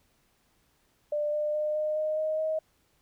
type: tone with pitch steps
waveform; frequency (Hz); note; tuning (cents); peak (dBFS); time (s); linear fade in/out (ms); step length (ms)
sine; 594 / 599.9 / 605.8 / 611.8 / 617.8 / 623.9 / 630; D5 / D5 / D#5 / D#5 / D#5 / D#5 / D#5; +20 / +37 / -46 / -29 / -12 / +5 / +21; -26; 1.12-2.59; 5; 210
effects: pink hiss -69 dBFS RMS until 3.01 s